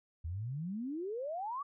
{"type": "exponential sweep", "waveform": "sine", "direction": "up", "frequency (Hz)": [76.5, 1177], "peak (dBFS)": -36, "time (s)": [0.24, 1.63], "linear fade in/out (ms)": 10, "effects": []}